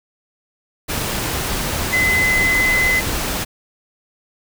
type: tone in noise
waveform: sine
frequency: 2033 Hz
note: B6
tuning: 50 cents sharp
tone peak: -14 dBFS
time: 1.92-3.01 s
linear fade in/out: 20 ms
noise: pink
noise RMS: -22 dBFS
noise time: 0.88-3.45 s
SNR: +5 dB
effects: none